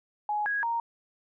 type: tone with pitch steps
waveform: sine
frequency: 838 / 1654 / 930 Hz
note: G#5 / G#6 / A#5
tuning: +15 / -8 / -4 cents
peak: -26 dBFS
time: 0.29-0.8 s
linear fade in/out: 2 ms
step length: 170 ms
effects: none